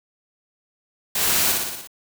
white noise with echo, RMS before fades -22 dBFS, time 1.15-1.52 s, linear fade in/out 5 ms, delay 59 ms, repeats 6, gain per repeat -3 dB, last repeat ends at 1.874 s, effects none

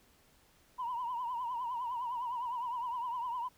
sine tone with vibrato, 971 Hz, B5, 30 cents flat, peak -33 dBFS, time 0.78-3.49 s, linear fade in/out 20 ms, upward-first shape triangle, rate 9.8 Hz, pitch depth 110 cents each way, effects tanh soft clip ceiling -30 dBFS + pink hiss -66 dBFS RMS until 3.57 s

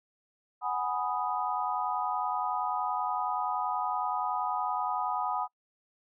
sine chord, G# minor seventh, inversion third, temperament equal, 740 / 830.6 / 987.8 / 1244.5 Hz, F#5 / G#5 / B5 / D#6, 0 / 0 / 0 / 0 cents, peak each -34 dBFS, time 0.61-5.48 s, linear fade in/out 50 ms, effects noise-tail reverb RT60 0.1 s tail -25 dB re dry

